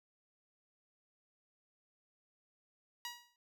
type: tone with exponential decay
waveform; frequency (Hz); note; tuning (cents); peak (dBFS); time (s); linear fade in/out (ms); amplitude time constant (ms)
10% pulse; 960; B5; -49; -30; 3.05-3.36; 1; 66
effects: none